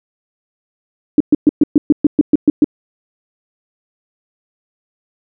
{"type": "tone bursts", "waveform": "sine", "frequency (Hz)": 296.4, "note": "D4", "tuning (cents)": 16, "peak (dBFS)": -4, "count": 11, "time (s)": [1.18, 2.644], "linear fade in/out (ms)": 2, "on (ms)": 24, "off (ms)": 120, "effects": []}